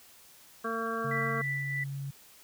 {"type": "harmonic tone", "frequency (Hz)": 227.1, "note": "A#3", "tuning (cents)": -45, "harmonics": [1, 2, 3, 5, 6, 7], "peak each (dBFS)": [-38, -36, -41, -35, -40, -39], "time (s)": [0.64, 1.42], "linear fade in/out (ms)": 10}
{"type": "tone", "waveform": "sine", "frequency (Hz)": 138.59, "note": "C#3", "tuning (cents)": 0, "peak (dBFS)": -34, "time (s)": [1.04, 2.11], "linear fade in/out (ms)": 10}
{"type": "tone with tremolo", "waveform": "sine", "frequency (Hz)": 1975.5, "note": "B6", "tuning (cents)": 0, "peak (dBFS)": -30, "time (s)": [1.11, 1.84], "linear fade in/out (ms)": 5, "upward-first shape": "triangle", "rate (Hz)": 3.2, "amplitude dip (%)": 45}
{"effects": ["white hiss -56 dBFS RMS until 2.43 s"]}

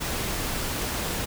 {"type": "noise", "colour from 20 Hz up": "pink", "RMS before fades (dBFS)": -29, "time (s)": [0, 1.26], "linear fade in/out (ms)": 20, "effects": []}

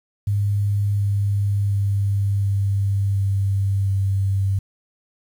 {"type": "tone with pitch steps", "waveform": "sine", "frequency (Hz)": [101.6, 100.78, 99.97, 99.16, 98.37, 97.57], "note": ["G#2", "G2", "G2", "G2", "G2", "G2"], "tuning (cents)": [-38, 48, 34, 20, 7, -8], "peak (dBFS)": -17, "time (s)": [0.27, 4.59], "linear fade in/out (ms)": 5, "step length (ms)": 720, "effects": ["8-bit"]}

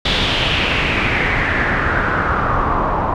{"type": "noise with low-pass filter sweep", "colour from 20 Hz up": "pink", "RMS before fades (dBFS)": -17, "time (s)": [0.05, 3.14], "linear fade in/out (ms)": 5, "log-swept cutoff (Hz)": [3600, 950], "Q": 3.8, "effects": []}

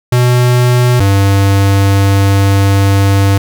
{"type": "tone pair in turn", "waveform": "square", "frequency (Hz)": [123.47, 98.57], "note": ["B2", "G2"], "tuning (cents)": [0, 10], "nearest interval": "major third", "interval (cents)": 390, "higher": "first", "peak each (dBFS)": -7, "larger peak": "neither", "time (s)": [[0.12, 1], [1, 3.38]], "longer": "second", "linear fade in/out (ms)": 5, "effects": []}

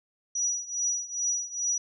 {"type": "tone with tremolo", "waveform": "sine", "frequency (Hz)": 5840, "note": "F#8", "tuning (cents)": -24, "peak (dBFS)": -23, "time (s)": [0.35, 1.78], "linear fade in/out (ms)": 5, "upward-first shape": "triangle", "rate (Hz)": 2.4, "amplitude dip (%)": 90, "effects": []}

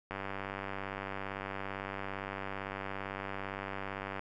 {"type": "click train", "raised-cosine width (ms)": 0.5, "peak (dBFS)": -23, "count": 400, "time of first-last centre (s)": [0.11, 4.194], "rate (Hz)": 97.7, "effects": []}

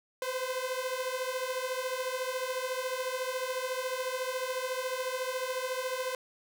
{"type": "beating tone pair", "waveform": "sawtooth", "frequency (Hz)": [506, 520], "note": ["B4", "C5"], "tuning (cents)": [42, -11], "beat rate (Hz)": 14, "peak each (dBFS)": -31, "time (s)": [0.22, 6.15], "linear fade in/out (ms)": 2, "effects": []}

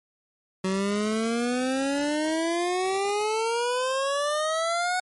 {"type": "exponential sweep", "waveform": "25% pulse", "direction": "up", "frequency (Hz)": [186.7, 740], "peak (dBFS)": -20, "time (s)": [0.64, 5], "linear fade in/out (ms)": 5, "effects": ["MP3 48 kbps"]}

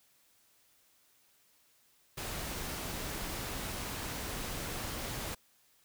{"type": "noise", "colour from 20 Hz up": "pink", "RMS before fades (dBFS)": -39, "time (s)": [2.17, 5.35], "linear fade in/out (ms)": 10, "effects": ["white hiss -68 dBFS RMS until 5.84 s"]}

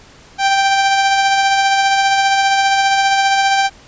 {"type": "tone with tremolo", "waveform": "sawtooth", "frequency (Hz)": 784, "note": "G5", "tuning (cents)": 0, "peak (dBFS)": -6, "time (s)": [0.38, 3.7], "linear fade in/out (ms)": 50, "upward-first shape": "sine", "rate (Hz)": 15, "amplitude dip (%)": 30, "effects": ["pink hiss -43 dBFS RMS until 3.87 s", "resampled to 16000 Hz"]}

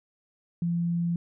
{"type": "tone", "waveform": "sine", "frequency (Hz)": 171, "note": "F3", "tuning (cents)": -36, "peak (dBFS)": -24, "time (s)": [0.62, 1.16], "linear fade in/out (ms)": 2, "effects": []}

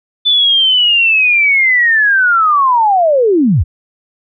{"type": "linear sweep", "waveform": "sine", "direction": "down", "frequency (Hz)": [3520, 58.1], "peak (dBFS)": -7, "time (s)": [0.25, 3.64], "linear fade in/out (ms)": 20, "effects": []}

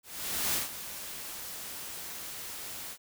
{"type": "noise with ADSR envelope", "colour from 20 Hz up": "white", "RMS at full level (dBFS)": -29, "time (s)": [0.03, 2.98], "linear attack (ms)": 510, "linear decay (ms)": 140, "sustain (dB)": -12, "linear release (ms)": 72, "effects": []}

